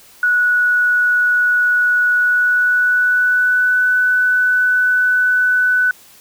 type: tone with pitch glide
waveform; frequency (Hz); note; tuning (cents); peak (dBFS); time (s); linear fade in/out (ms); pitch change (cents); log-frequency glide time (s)
sine; 1468 to 1495.4; F#6 to F#6; -14 to +18; -11; 0.23-5.91; 2; +32; 2.14-3.87
effects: white hiss -45 dBFS RMS until 6.2 s